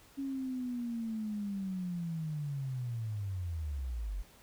sine linear sweep, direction down, 277.2 to 43.15 Hz, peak -34 dBFS, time 0.17-4.23 s, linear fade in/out 20 ms, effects pink hiss -60 dBFS RMS until 4.42 s

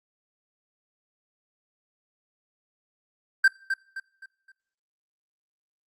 triangle tone with echo, 1568 Hz, G6, in tune, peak -12 dBFS, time 3.44-3.48 s, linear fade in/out 5 ms, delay 260 ms, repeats 4, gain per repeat -9 dB, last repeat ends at 4.52 s, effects noise-tail reverb RT60 0.7 s tail -24 dB re dry + Opus 48 kbps

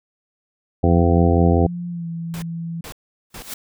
harmonic tone, 85.3 Hz, F2, 40 cents flat, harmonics 1 / 2 / 3 / 4 / 5 / 6 / 8 / 9, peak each -16 / -19 / -21 / -22 / -23 / -24 / -25 / -26 dBFS, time 0.83-1.67 s, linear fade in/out 10 ms
sine tone with pitch glide, 174.61 to 166.92 Hz, F3 to E3, 0 to +22 cents, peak -25 dBFS, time 0.85-2.81 s, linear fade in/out 5 ms, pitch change -78 cents, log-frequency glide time 1.89-2.07 s
pink noise bursts, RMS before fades -35 dBFS, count 3, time 2.34-3.423 s, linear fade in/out 0 ms, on 81 ms, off 420 ms
white noise with exponential growth, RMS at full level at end -27 dBFS, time 3.3-3.54 s, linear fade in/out 5 ms, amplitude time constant 52 ms
effects none

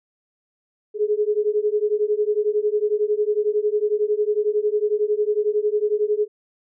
sine beating tone pair, 415.3 / 426.3 Hz, G#4 / G#4, 0 / +45 cents, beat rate 11 Hz, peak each -21 / -21 dBFS, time 0.94-6.28 s, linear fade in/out 50 ms, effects none

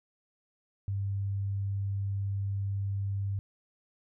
sine tone, 99 Hz, G2, 18 cents sharp, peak -29 dBFS, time 0.88-3.39 s, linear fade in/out 0 ms, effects none

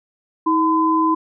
sine tone pair together, 320 / 1015.9 Hz, D#4 / B5, +49 / +49 cents, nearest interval octave + minor sixth, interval 2000 cents, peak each -17 / -16 dBFS, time 0.46-1.15 s, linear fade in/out 10 ms, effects none

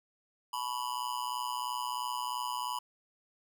square tone with amplitude modulation, 987.8 Hz, B5, in tune, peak -30 dBFS, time 0.53-2.79 s, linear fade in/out 5 ms, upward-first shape sine, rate 123 Hz, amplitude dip 95%, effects none

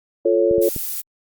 sine chord, F augmented, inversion none, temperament equal, 349.2 / 440 / 554.4 Hz, F4 / A4 / C#5, 0 / 0 / 0 cents, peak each -18 dBFS, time 0.25-0.69 s, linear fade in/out 5 ms
clicks, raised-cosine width 3 ms, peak -16 dBFS, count 3, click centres 0.512 / 0.582 / 0.763 s
violet noise, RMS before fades -26 dBFS, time 0.61-1.02 s, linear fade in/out 20 ms
effects Opus 48 kbps

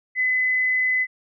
sine tone, 2018 Hz, B6, 37 cents sharp, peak -18 dBFS, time 0.15-1.07 s, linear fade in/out 50 ms, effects none

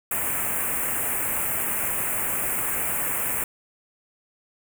white band-stop noise, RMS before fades -26 dBFS, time 0.11-3.44 s, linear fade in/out 2 ms, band 2600 to 7900 Hz, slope 48 dB/octave, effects none

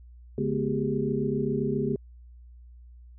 sine tone cluster, 142.2 / 212.4 / 246.4 / 382.7 / 410.1 Hz, C#3 / G#3 / B3 / G4 / G#4, +45 / +39 / -4 / -42 / -22 cents, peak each -31 dBFS, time 0.38-1.96 s, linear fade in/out 2 ms, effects added 60 Hz sine -46 dBFS peak until 3.18 s

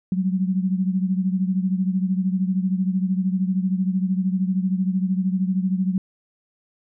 sine beating tone pair, 185 / 198 Hz, F#3 / G3, 0 / +18 cents, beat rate 13 Hz, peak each -20 / -25 dBFS, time 0.12-5.98 s, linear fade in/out 2 ms, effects none

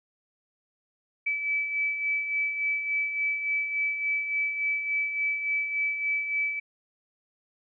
sine beating tone pair, 2300 / 2303.5 Hz, D7 / D7, -37 / -34 cents, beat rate 3.5 Hz, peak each -35 / -26 dBFS, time 1.26-6.6 s, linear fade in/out 10 ms, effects none

